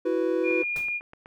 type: chord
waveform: triangle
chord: E suspended second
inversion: none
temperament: just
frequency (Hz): 329.6 / 370.8 / 494.4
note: E4 / F#4 / B4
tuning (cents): 0 / +4 / +2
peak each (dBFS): -25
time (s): 0.05-0.63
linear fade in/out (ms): 10
type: tone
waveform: sine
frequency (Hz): 2423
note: D#7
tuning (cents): -47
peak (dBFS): -26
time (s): 0.43-1.01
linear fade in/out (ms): 50
type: click train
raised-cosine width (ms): 0.5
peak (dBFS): -30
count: 7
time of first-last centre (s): 0.51-1.259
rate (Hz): 8.01
type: noise with exponential decay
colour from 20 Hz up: pink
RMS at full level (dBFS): -38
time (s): 0.76-0.97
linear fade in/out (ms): 1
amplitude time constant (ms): 45
effects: none